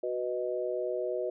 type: chord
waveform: sine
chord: B major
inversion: second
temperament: equal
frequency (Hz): 370 / 493.9 / 622.3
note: F#4 / B4 / D#5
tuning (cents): 0 / 0 / 0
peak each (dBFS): -34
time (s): 0.03-1.3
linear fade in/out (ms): 5
effects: none